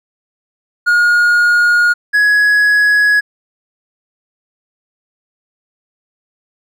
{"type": "tone pair in turn", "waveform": "triangle", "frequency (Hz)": [1433, 1676.4], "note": ["F6", "G#6"], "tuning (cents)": [44, 16], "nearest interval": "minor third", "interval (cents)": 272, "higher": "second", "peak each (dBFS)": -6, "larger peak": "neither", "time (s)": [[0.86, 1.94], [2.13, 3.21]], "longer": "neither", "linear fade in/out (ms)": 20, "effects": []}